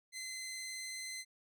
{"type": "tone with vibrato", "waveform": "15% pulse", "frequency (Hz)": 2056, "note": "C7", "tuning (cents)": -31, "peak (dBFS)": -35, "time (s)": [0.12, 1.25], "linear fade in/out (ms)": 50, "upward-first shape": "triangle", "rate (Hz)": 19, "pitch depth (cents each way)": 13, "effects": []}